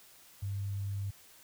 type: tone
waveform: sine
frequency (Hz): 99.4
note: G2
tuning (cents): +25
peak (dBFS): -33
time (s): 0.42-1.11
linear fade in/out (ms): 10
effects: white hiss -58 dBFS RMS until 1.43 s